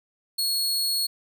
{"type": "tone", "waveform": "sawtooth", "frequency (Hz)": 4335, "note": "C#8", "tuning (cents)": -39, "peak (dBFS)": -20, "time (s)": [0.38, 1.07], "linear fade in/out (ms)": 10, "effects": []}